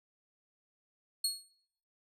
25% pulse tone with exponential decay, 4322 Hz, C#8, 45 cents flat, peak -22 dBFS, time 1.24-1.49 s, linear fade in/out 5 ms, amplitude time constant 54 ms, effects noise-tail reverb RT60 0.7 s tail -23 dB re dry

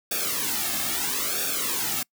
white noise with flanger, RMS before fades -27 dBFS, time 0.11-2.03 s, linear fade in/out 5 ms, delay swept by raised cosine 0.98 to 2.08 ms, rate 0.76 Hz, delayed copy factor -0.9, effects noise-tail reverb RT60 0.1 s tail -26 dB re dry

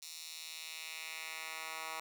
10% pulse tone with high-pass filter sweep, 160 Hz, D#3, 49 cents sharp, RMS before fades -45 dBFS, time 0.02-2 s, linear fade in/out 2 ms, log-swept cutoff 4900 to 1200 Hz, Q 1.4, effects none

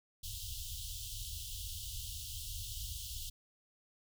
pink band-stop noise, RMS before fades -43 dBFS, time 0.23-3.3 s, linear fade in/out 10 ms, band 110 to 2900 Hz, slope 96 dB/octave, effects none

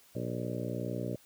harmonic tone with a mistuned harmonic, 60.2 Hz, B1, 44 cents flat, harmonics 2 / 3 / 4 / 5 / 6 / 7 / 8 / 9 / 10, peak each -38 / -40 / -41 / -42 / -43 / -43 / -44 / -45 / -45 dBFS, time 0.15-1.16 s, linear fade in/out 5 ms, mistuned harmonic 9, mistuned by +58 cents, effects white hiss -61 dBFS RMS until 1.25 s

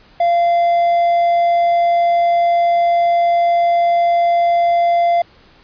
triangle tone, 689 Hz, F5, 24 cents flat, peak -9 dBFS, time 0.2-5.22 s, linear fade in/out 5 ms, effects pink hiss -48 dBFS RMS until 5.63 s + resampled to 11025 Hz

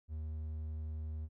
triangle tone, 77.78 Hz, D#2, in tune, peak -36 dBFS, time 0.08-1.29 s, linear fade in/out 50 ms, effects none

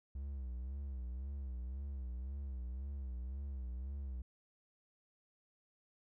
triangle tone with vibrato, 65.41 Hz, C2, in tune, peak -38 dBFS, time 0.15-4.22 s, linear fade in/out 5 ms, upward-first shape sine, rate 1.9 Hz, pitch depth 120 cents each way, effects none

